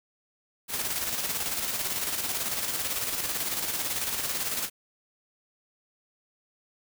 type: noise with tremolo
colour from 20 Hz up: white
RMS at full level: -29 dBFS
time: 0.68-4.7 s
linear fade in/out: 50 ms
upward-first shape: square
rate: 18 Hz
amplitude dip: 40%
effects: none